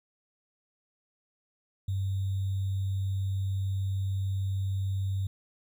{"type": "tone with sample-and-hold", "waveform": "sine", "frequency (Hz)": 96.7, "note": "G2", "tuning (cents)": -23, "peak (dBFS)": -27, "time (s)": [1.88, 5.27], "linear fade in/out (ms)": 5, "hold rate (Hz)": 3675, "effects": []}